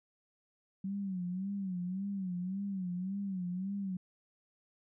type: tone with vibrato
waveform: sine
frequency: 188.6 Hz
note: F#3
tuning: 33 cents sharp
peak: -34 dBFS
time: 0.84-3.97 s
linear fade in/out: 5 ms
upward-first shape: sine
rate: 1.8 Hz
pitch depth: 110 cents each way
effects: none